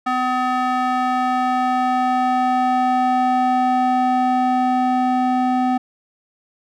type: tone with band-pass filter sweep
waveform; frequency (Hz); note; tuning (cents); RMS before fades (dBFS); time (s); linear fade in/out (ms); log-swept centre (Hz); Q
square; 253.2; B3; +43; -18; 0.06-5.78; 10; 1100 to 580; 2
effects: none